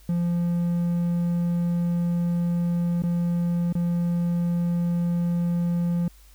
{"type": "tone with dropouts", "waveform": "triangle", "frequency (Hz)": 172.7, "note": "F3", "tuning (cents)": -19, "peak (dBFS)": -19, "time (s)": [0.09, 6.08], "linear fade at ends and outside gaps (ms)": 2, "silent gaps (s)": [[3.022, 3.036], [3.726, 3.752]], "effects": ["added 50 Hz sine -49 dBFS peak until 6.34 s", "white hiss -57 dBFS RMS until 6.34 s"]}